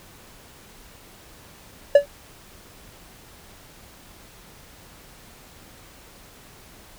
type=tone with exponential decay; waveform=triangle; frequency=572 Hz; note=D5; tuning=46 cents flat; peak=-3 dBFS; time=1.95-2.06 s; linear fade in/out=5 ms; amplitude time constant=23 ms; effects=pink hiss -48 dBFS RMS until 6.98 s